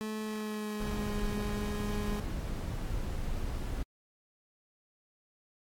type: tone with pitch glide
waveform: 30% pulse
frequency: 216.2 to 207.4 Hz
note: A3 to G#3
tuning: -30 to -2 cents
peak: -32 dBFS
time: 0.01-2.2 s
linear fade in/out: 0 ms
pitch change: -72 cents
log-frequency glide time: 0.2-1.14 s
type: noise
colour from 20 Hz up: brown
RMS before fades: -35 dBFS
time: 0.8-3.83 s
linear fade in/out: 5 ms
effects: AAC 64 kbps